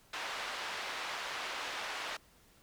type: band-pass noise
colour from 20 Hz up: pink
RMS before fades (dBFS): -40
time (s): 0.13-2.17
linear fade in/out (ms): 5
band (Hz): 840 to 3900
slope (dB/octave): 12
effects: pink hiss -64 dBFS RMS until 2.62 s